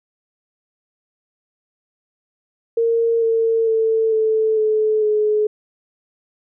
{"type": "tone with pitch steps", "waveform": "sine", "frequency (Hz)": [460.5, 453.1, 445.8, 438.7, 431.7, 424.7], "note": ["A#4", "A#4", "A4", "A4", "A4", "G#4"], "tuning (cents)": [-21, -49, 23, -5, -33, 39], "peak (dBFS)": -14, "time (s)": [2.77, 5.47], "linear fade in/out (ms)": 5, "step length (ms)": 450, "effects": []}